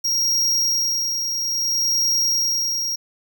square tone with tremolo, 5610 Hz, F8, 7 cents sharp, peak -17 dBFS, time 0.04-2.96 s, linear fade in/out 10 ms, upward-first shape sine, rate 0.6 Hz, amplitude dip 45%, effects none

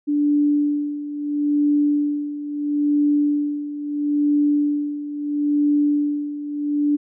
sine tone with tremolo, 292.5 Hz, D4, 7 cents flat, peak -14 dBFS, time 0.07-6.97 s, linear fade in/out 20 ms, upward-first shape sine, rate 0.75 Hz, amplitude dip 75%, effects none

